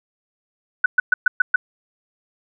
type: tone bursts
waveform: sine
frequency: 1491 Hz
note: F#6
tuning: 13 cents sharp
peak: -10 dBFS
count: 6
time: 0.84-1.56 s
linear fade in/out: 5 ms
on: 20 ms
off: 120 ms
effects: none